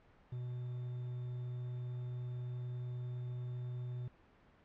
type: tone with quantisation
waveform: triangle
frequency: 123.47 Hz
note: B2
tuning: in tune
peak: -37 dBFS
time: 0.32-4.08 s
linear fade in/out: 5 ms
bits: 10
effects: pink hiss -65 dBFS RMS until 4.64 s + low-pass 2000 Hz 12 dB/octave